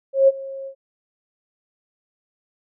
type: tone with ADSR envelope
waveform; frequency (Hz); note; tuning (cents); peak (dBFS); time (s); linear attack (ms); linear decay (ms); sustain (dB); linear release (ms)
sine; 541; C#5; -42; -8; 0.13-0.75; 150; 31; -21; 82
effects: none